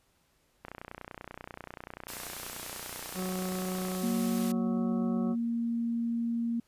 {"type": "click train", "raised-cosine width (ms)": 0.5, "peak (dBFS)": -26, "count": 101, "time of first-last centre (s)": [0.65, 3.95], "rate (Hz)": 30.3}
{"type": "noise", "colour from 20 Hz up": "white", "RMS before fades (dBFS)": -41, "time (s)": [2.08, 4.52], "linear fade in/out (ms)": 5}
{"type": "harmonic tone", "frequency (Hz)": 185, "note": "F#3", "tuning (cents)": 0, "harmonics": [1, 2, 3, 4, 6, 7], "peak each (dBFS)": [-33, -39, -43, -45, -49, -50], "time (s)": [3.14, 5.36], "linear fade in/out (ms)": 50}
{"type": "tone", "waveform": "sine", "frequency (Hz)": 233.1, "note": "A#3", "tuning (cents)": 0, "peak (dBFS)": -28, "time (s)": [4.03, 6.6], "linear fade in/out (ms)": 5}
{"effects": ["pink hiss -70 dBFS RMS until 6.67 s", "resampled to 32000 Hz"]}